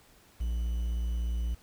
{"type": "tone with quantisation", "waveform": "triangle", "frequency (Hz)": 58.27, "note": "A#1", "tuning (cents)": 0, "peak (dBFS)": -26, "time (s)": [0.4, 1.55], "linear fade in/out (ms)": 10, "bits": 9, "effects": ["pink hiss -60 dBFS RMS until 1.62 s"]}